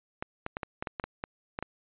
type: clicks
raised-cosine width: 0.5 ms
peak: -18 dBFS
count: 11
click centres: 0.225 / 0.464 / 0.569 / 0.632 / 0.825 / 0.872 / 0.998 / 1.04 / 1.239 / 1.589 / 1.626 s
effects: resampled to 8000 Hz